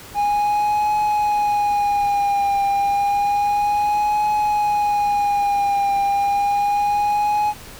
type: tone with vibrato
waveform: triangle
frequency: 820 Hz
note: G#5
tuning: 22 cents flat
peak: -14 dBFS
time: 0.14-7.54 s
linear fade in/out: 50 ms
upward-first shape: triangle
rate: 0.3 Hz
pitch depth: 47 cents each way
effects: pink hiss -39 dBFS RMS until 7.79 s